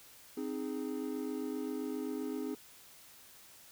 triangle chord, Ab major, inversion first, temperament equal with one note detuned, 261.6 / 309.2 / 415.3 Hz, C4 / Eb4 / Ab4, 0 / -11 / 0 cents, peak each -37 / -38 / -39 dBFS, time 0.37-2.55 s, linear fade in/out 5 ms, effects white hiss -57 dBFS RMS until 3.71 s

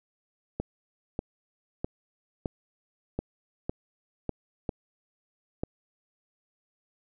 clicks, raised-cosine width 2 ms, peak -16 dBFS, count 9, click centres 0.6 / 1.191 / 1.845 / 2.458 / 3.19 / 3.695 / 4.293 / 4.692 / 5.635 s, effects none

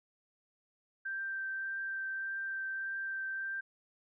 sine tone with vibrato, 1568 Hz, G6, in tune, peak -35 dBFS, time 1.05-3.61 s, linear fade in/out 10 ms, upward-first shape triangle, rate 1.7 Hz, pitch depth 11 cents each way, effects none

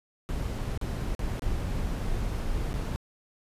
brown noise with dropouts, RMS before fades -30 dBFS, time 0.29-2.96 s, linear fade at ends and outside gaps 0 ms, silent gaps 0.776-0.813 / 1.15-1.193 / 1.394-1.421 / 2.731-2.741 s, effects resampled to 32000 Hz

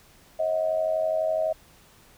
sine tone with amplitude modulation, 636 Hz, D#5, 38 cents sharp, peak -19 dBFS, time 0.39-1.53 s, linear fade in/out 10 ms, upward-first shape sine, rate 92 Hz, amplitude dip 70%, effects pink hiss -55 dBFS RMS until 2.17 s

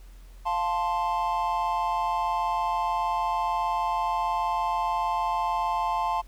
triangle chord, F major, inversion none, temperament equal, 698.5 / 880 / 1046.5 Hz, F5 / A5 / C6, 0 / 0 / 0 cents, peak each -29 / -25 / -27 dBFS, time 0.45-6.22 s, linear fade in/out 20 ms, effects added 43 Hz sine -44 dBFS peak until 6.27 s + pink hiss -59 dBFS RMS until 6.27 s

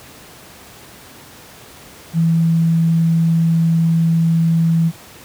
sine tone, 164.81 Hz, E3, in tune, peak -11 dBFS, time 2.13-4.92 s, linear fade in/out 50 ms, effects pink hiss -40 dBFS RMS until 5.24 s + high-pass 80 Hz 12 dB/octave

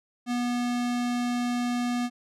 square tone, 243.2 Hz, B3, 26 cents flat, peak -26 dBFS, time 0.26-2.1 s, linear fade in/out 50 ms, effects low-pass 9000 Hz 12 dB/octave

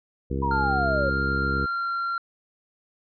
harmonic tone, 67.8 Hz, C#2, 38 cents flat, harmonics 1 / 2 / 3 / 4 / 5 / 6 / 7, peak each -28 / -31 / -33 / -34 / -35 / -36 / -36 dBFS, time 0.3-1.66 s, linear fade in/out 10 ms
sine linear sweep, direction down, 987.8 to 522 Hz, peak -24 dBFS, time 0.42-1.1 s, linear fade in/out 10 ms
triangle tone with pitch glide, 1396.9 to 1375.3 Hz, F6 to F6, 0 to -27 cents, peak -23 dBFS, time 0.51-2.18 s, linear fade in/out 2 ms, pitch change -27 cents, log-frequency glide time 1.21-1.89 s
effects resampled to 11025 Hz

